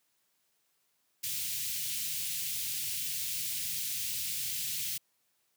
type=band-stop noise; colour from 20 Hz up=white; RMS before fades=-35 dBFS; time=1.23-4.98 s; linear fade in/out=10 ms; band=160 to 2400 Hz; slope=24 dB/octave; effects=white hiss -75 dBFS RMS until 5.56 s + high-pass 100 Hz 12 dB/octave